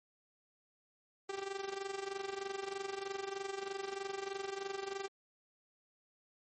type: tone with amplitude modulation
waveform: sawtooth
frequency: 391.9 Hz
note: G4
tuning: in tune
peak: -32 dBFS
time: 1.29-5.08 s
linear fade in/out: 5 ms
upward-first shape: sine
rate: 23.2 Hz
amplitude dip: 75%
effects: MP3 32 kbps